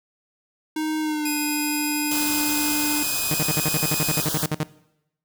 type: tone with pitch glide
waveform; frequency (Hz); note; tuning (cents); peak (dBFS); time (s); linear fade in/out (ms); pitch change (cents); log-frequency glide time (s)
square; 311.1 to 297.9; D#4 to D4; 0 to +25; -24; 0.76-3.03; 5; -75; 1-1.32
type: tone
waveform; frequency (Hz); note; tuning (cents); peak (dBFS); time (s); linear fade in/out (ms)
10% pulse; 2493; D#7; +3; -17; 1.25-4.22; 5
type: band-stop noise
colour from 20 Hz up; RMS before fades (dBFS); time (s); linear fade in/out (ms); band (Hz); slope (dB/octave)
white; -27; 2.11-4.46; 5; 1700 to 2900; 96
type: tone bursts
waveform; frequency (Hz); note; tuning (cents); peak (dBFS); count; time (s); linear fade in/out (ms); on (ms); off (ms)
sawtooth; 153.9; D#3; -19; -17; 16; 3.31-4.632; 2; 32; 54
effects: noise-tail reverb RT60 0.8 s tail -19 dB re dry